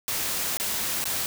white noise with dropouts, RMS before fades -28 dBFS, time 0.08-1.26 s, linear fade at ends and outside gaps 0 ms, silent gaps 0.571-0.599 / 1.041-1.055 s, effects none

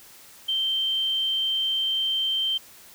sine tone, 3129 Hz, G7, 4 cents flat, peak -22 dBFS, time 0.48-2.58 s, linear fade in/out 10 ms, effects white hiss -49 dBFS RMS until 2.94 s

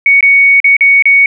sine tone with dropouts, 2230 Hz, C#7, 10 cents sharp, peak -3 dBFS, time 0.06-1.26 s, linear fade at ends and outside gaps 2 ms, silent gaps 0.208-0.227 / 0.602-0.643 / 0.767-0.808 / 1.024-1.055 s, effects none

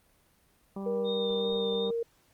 harmonic tone, 196 Hz, G3, in tune, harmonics 1 / 2 / 3 / 4 / 5 / 6, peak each -35 / -41 / -45 / -47 / -49 / -51 dBFS, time 0.76-1.91 s, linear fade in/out 5 ms
sine tone with pitch glide, 474.4 to 464.1 Hz, A#4 to A#4, +30 to -8 cents, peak -28 dBFS, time 0.86-2.03 s, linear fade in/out 5 ms, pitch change -38 cents, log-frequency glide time 1.02-1.64 s
sine tone with vibrato, 3653 Hz, A#7, 36 cents flat, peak -35 dBFS, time 1.04-1.91 s, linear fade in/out 50 ms, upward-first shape sine, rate 2.6 Hz, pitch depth 19 cents each way
effects pink hiss -66 dBFS RMS until 2.33 s + Opus 32 kbps

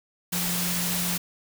sine tone in noise, 176.6 Hz, F3, 20 cents sharp, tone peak -30 dBFS, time 0.32-1.18 s, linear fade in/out 10 ms, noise white, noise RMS -28 dBFS, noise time 0.32-1.18 s, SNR -5 dB, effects none

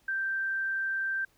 sine tone, 1568 Hz, G6, in tune, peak -28 dBFS, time 0.08-1.25 s, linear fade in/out 5 ms, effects pink hiss -67 dBFS RMS until 1.37 s

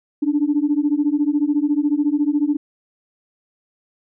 sine beating tone pair, 286.5 / 300.5 Hz, D4 / D4, -43 / +40 cents, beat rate 14 Hz, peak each -18 dBFS, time 0.22-2.57 s, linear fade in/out 10 ms, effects tanh soft clip ceiling -8 dBFS

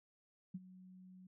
sine tone with ADSR envelope, 185 Hz, F#3, in tune, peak -39 dBFS, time 0.54-1.27 s, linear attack 9 ms, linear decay 36 ms, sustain -16 dB, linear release 5 ms, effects none

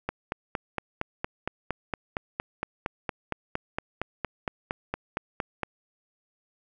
click train, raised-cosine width 0.5 ms, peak -13 dBFS, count 25, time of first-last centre 0.09-5.633 s, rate 4.33 Hz, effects none

